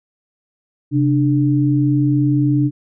sine tone pair together, 133.23 / 296 Hz, C3 / D4, +32 / +14 cents, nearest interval octave + major second, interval 1382 cents, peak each -15 dBFS, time 0.91-2.71 s, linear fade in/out 50 ms, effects none

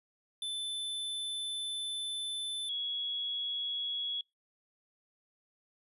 square / sine tone pair in turn, 3520 / 3347 Hz, A7 / G#7, 0 / +13 cents, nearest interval minor second, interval 87 cents, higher first, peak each -35 / -33 dBFS, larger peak second, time 0.42-2.69 / 2.69-4.21 s, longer first, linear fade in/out 2 ms, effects noise-tail reverb RT60 0.2 s tail -25 dB re dry + resampled to 32000 Hz

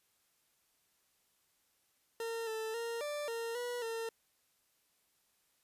40% pulse tone with pitch steps, 457.7 / 441.5 / 464.2 / 589 / 460.8 / 486.3 / 454.8 Hz, A#4 / A4 / A#4 / D5 / A#4 / B4 / A#4, -32 / +6 / -7 / +5 / -20 / -27 / -43 cents, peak -36 dBFS, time 2.2-4.09 s, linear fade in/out 2 ms, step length 270 ms, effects white hiss -75 dBFS RMS until 5.63 s + resampled to 32000 Hz

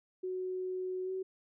sine tone with pitch glide, 370 to 376.9 Hz, F#4 to F#4, 0 to +32 cents, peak -34 dBFS, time 0.23-1.23 s, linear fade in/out 10 ms, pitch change +32 cents, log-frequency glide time 1.04-1.11 s, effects none

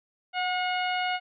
harmonic tone with a mistuned harmonic, 723 Hz, F#5, 40 cents flat, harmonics 1 / 2 / 3 / 4 / 5 / 6, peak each -28 / -33 / -33 / -34 / -45 / -45 dBFS, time 0.33-1.2 s, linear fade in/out 50 ms, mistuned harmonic 1, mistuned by +22 cents, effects none

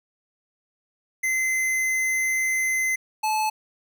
square tone pair in turn, 2057 / 864.9 Hz, C7 / A5, -30 / -30 cents, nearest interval octave + minor third, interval 1500 cents, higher first, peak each -22 dBFS, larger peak neither, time 1.23-2.96 / 3.23-3.5 s, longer first, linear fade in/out 10 ms, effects none

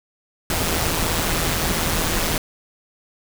pink noise with amplitude modulation, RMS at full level -19 dBFS, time 0.5-2.38 s, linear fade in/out 2 ms, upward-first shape sine, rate 164 Hz, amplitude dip 55%, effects none

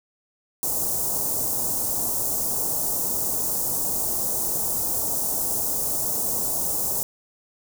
white band-stop noise, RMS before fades -25 dBFS, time 0.63-7.03 s, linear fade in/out 0 ms, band 890 to 6600 Hz, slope 24 dB/octave, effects none

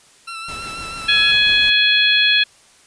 20% pulse tone with vibrato, 1341 Hz, E6, 29 cents sharp, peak -23 dBFS, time 0.27-1.32 s, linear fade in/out 10 ms, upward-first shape sine, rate 6.2 Hz, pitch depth 29 cents each way
pink noise with tremolo, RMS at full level -34 dBFS, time 0.48-1.7 s, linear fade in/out 5 ms, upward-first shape sine, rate 6.1 Hz, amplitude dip 30%
harmonic tone, 839 Hz, G#5, 17 cents sharp, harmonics 2 / 3 / 4 / 5, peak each -18 / -17 / -15 / -20 dBFS, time 1.08-2.44 s, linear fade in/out 10 ms
effects white hiss -50 dBFS RMS until 2.86 s + resampled to 22050 Hz

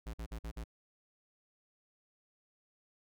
square tone bursts, 56 Hz, A1, 31 cents sharp, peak -40 dBFS, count 5, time 0.06-0.641 s, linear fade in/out 10 ms, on 77 ms, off 49 ms, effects none

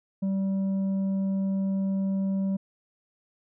sine tone with tanh clipping, 193.5 Hz, G3, 22 cents flat, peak -25 dBFS, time 0.22-2.57 s, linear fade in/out 10 ms, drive 5 dB, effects none

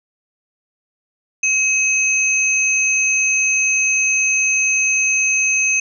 sine tone pair together, 2556 / 6265 Hz, D#7 / G8, +46 / -2 cents, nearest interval octave + major third, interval 1552 cents, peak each -15 / -19 dBFS, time 1.43-5.8 s, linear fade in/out 5 ms, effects none

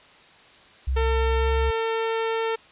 sine tone with pitch glide, 65.41 to 67.52 Hz, C2 to C#2, 0 to -45 cents, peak -21 dBFS, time 0.87-1.71 s, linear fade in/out 10 ms, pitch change +55 cents, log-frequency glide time 1.38-1.44 s
sawtooth tone, 450.9 Hz, A4, 42 cents sharp, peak -19 dBFS, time 0.96-2.56 s, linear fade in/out 10 ms
effects white hiss -51 dBFS RMS until 2.71 s + resampled to 8000 Hz

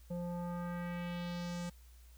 square tone with low-pass filter sweep, 174.61 Hz, F3, in tune, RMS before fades -40 dBFS, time 0.1-1.7 s, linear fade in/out 10 ms, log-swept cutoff 540 to 8200 Hz, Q 1.8, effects added 60 Hz sine -55 dBFS peak until 2.17 s + white hiss -67 dBFS RMS until 2.17 s

